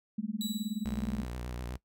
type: tone with tremolo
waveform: sine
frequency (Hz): 213.2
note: G#3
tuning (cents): +46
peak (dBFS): -28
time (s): 0.18-1.24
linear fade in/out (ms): 5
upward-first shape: sine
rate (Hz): 19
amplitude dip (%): 100
type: tone with exponential decay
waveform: sawtooth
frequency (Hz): 3913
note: B7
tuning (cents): -17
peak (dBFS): -32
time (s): 0.41-1.33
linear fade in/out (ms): 1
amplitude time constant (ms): 200
type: tone with vibrato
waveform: sawtooth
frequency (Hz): 61.2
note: B1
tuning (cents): -15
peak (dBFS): -33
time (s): 0.85-1.77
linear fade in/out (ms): 5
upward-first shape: sine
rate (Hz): 8.3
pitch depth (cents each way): 71
effects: noise-tail reverb RT60 0.1 s tail -19 dB re dry